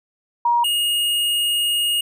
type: tone pair in turn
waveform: sine / square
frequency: 949 / 2860 Hz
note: A#5 / F7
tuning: +31 / +41 cents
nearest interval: octave + perfect fifth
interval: 1910 cents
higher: second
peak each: -14 / -18 dBFS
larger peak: first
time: 0.45-0.64 / 0.64-2.01 s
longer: second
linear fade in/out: 5 ms
effects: none